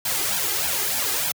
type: noise with flanger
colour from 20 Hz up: white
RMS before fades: -24 dBFS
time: 0.05-1.32 s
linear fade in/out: 5 ms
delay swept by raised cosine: 1.2 to 2.5 ms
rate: 3.3 Hz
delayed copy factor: +0.8
effects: high-pass 100 Hz 12 dB/octave